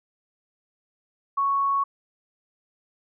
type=tone; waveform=sine; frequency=1109 Hz; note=C#6; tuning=in tune; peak=-20 dBFS; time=1.37-1.84 s; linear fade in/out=10 ms; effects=none